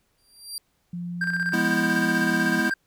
25% pulse tone with exponential growth, 4731 Hz, D8, 12 cents sharp, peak -24 dBFS, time 0.18-0.58 s, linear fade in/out 1 ms, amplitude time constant 86 ms
sine tone with pitch glide, 174.61 to 173.6 Hz, F3 to F3, 0 to -10 cents, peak -29 dBFS, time 0.93-2.6 s, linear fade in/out 5 ms, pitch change -10 cents, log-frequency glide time 1.51-1.91 s
triangle tone with tremolo, 1584 Hz, G6, 18 cents sharp, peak -20 dBFS, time 1.21-2.74 s, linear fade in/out 5 ms, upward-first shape square, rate 16 Hz, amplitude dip 55%
square chord, E major, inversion first, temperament equal, 207.7 / 246.9 / 329.6 Hz, G#3 / B3 / E4, 0 / 0 / 0 cents, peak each -28 dBFS, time 1.53-2.7 s, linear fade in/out 5 ms
effects pink hiss -69 dBFS RMS until 2.86 s

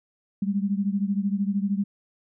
sine beating tone pair, 196 / 209 Hz, G3 / G#3, 0 / +11 cents, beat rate 13 Hz, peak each -24 / -27 dBFS, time 0.42-1.84 s, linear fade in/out 5 ms, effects none

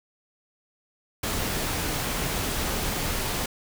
pink noise, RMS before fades -28 dBFS, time 1.23-3.46 s, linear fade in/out 5 ms, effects none

